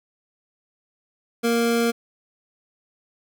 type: tone pair together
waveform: square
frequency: 233.8 / 466.2 Hz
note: A#3 / A#4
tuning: +5 / 0 cents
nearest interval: octave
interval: 1195 cents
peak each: -22 dBFS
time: 1.43-1.92 s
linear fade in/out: 20 ms
effects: none